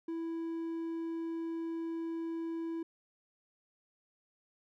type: tone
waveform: triangle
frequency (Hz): 330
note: E4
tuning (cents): +2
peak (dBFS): -33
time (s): 0.08-2.83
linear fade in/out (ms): 5
effects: none